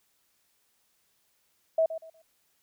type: tone with echo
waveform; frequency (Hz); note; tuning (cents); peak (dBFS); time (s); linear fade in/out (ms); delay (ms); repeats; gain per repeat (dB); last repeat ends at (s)
sine; 647; E5; -32; -20; 1.78-1.86; 5; 120; 3; -12; 2.22
effects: white hiss -71 dBFS RMS until 2.62 s

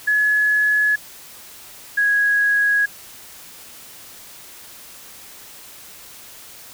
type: tone pair in turn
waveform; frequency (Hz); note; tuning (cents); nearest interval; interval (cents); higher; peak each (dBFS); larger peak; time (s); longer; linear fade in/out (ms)
sine; 1698 / 1659.2; G#6 / G#6; +38 / -2; unison; 40; first; -14; neither; 0.07-0.96 / 1.97-2.86; neither; 10
effects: white hiss -41 dBFS RMS until 6.73 s

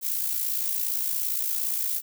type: noise with amplitude modulation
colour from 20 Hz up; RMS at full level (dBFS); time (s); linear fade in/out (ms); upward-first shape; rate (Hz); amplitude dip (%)
violet; -25; 0.01-2.02; 50; sine; 57.4; 55
effects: none

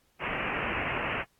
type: low-pass noise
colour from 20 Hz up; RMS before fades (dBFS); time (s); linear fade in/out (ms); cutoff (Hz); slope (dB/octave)
white; -32; 0.19-1.25; 50; 2800; 96
effects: pink hiss -69 dBFS RMS until 1.39 s + AAC 64 kbps

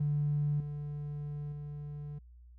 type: tone with level steps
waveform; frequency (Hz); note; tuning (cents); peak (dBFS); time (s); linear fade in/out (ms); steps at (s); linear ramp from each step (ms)
triangle; 146.83; D3; 0; -24 / -34 / -37; 0-2.19; 10; 0.6 / 1.52; 2
effects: tanh soft clip ceiling -25 dBFS + added 60 Hz sine -52 dBFS peak until 2.58 s

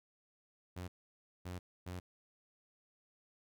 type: tone bursts at uneven times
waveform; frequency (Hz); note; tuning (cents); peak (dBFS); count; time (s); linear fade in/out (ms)
sawtooth; 90.2; F#2; -44; -38; 3; 0.76-0.88 / 1.45-1.59 / 1.86-2; 10
effects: none

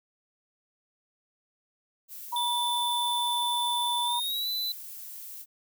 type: noise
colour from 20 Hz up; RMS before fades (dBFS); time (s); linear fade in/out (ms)
violet; -42; 2.08-5.46; 50
type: tone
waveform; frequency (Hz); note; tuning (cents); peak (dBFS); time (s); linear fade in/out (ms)
sine; 960; B5; -49; -28; 2.32-4.2; 10
type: tone with pitch glide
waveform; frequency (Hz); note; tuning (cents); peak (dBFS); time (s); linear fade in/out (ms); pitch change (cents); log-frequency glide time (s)
square; 3520 to 3997; A7 to B7; 0 to +20; -29; 2.36-4.72; 2; +220; 4.04-4.49
effects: none

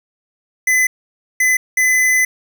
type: tone bursts at uneven times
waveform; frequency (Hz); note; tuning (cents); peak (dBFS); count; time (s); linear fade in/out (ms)
square; 2018; B6; +37; -12; 3; 0.67-0.87 / 1.4-1.57 / 1.77-2.25; 5
effects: none

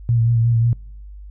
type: tone with vibrato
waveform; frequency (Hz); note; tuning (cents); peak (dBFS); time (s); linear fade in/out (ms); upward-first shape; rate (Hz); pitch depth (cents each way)
sine; 116.2; A#2; -5; -13; 0.09-0.73; 0; sine; 5.6; 36
effects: noise-tail reverb RT60 0.6 s tail -23 dB re dry + added 50 Hz sine -34 dBFS peak until 1.3 s

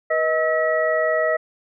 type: tone cluster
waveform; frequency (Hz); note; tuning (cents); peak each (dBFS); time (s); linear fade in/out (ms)
sine; 484.6 / 630 / 1298 / 1925; B4 / D#5 / E6 / B6; -33 / +21 / -27 / -45; -26 / -19 / -27 / -24; 0.1-1.37; 10
effects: none

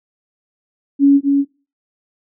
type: tone with echo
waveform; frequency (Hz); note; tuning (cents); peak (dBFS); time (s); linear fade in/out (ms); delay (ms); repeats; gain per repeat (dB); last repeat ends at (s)
sine; 280; C#4; +18; -6; 0.99-1.21; 50; 240; 1; -4; 1.45
effects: noise-tail reverb RT60 0.3 s tail -18 dB re dry

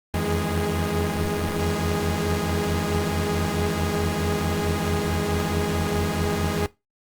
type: tone cluster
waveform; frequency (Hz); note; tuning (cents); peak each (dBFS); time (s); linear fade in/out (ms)
sawtooth; 83.5 / 88.1 / 159 / 207.4 / 411.8; E2 / F2 / D#3 / G#3 / G#4; +23 / +16 / +38 / -2 / -15; -25; 0.14-6.66; 0
effects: noise-tail reverb RT60 0.2 s tail -18 dB re dry + Opus 32 kbps

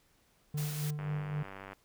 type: tone with tremolo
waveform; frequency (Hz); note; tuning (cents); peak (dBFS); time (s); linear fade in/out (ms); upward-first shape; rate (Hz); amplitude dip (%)
triangle; 149.2; D3; +28; -29; 0.54-1.43; 5; sine; 3.8; 50
type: noise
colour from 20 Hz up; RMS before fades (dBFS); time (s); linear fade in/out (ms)
white; -43; 0.57-0.91; 10
type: click train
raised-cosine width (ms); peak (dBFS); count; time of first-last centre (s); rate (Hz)
0.5; -30; 73; 0.99-1.732; 97.1
effects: pink hiss -69 dBFS RMS until 1.84 s

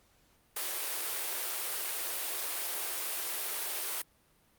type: high-pass noise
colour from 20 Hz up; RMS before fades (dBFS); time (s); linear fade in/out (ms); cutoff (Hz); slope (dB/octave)
white; -35; 0.56-4.02; 5; 320; 96
effects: pink hiss -67 dBFS RMS until 4.58 s + Opus 48 kbps

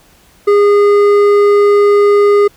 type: tone with hard clipping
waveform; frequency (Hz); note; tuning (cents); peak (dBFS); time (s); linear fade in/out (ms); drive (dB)
sine; 409.1; G#4; -26; -7; 0.47-2.48; 10; 8
effects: pink hiss -47 dBFS RMS until 2.56 s

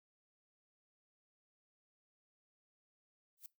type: noise with exponential growth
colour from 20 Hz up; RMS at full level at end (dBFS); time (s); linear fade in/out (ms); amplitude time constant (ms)
violet; -45; 3.37-3.46; 1; 19
effects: noise-tail reverb RT60 0.2 s tail -21 dB re dry

